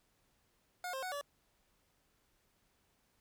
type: tone with pitch steps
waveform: 25% pulse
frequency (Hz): 720 / 530 / 739 / 573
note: F#5 / C5 / F#5 / D5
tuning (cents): -47 / +22 / -2 / -43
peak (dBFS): -35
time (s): 0.84-1.212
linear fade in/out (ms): 2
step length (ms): 93
effects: pink hiss -75 dBFS RMS until 3.2 s